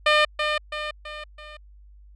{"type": "tone with echo", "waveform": "10% pulse", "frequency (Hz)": 604, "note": "D5", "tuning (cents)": 48, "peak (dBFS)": -7, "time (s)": [0.06, 0.25], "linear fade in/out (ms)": 5, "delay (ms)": 330, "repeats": 4, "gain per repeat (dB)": -6, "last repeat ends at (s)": 1.57, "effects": ["added 50 Hz sine -46 dBFS peak until 2.15 s", "low-pass 4000 Hz 12 dB/octave"]}